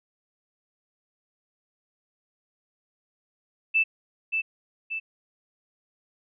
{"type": "tone with echo", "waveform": "sine", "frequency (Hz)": 2642, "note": "E7", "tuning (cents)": 3, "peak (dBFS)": -18, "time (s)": [3.74, 3.84], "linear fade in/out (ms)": 20, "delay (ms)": 580, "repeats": 2, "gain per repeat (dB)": -5, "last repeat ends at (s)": 5, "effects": []}